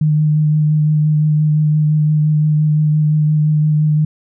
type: tone with vibrato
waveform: sine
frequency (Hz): 152.4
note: D#3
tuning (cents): -36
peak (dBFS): -10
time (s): 0.01-4.05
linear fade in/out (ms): 5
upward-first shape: sine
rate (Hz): 5.8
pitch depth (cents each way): 15
effects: none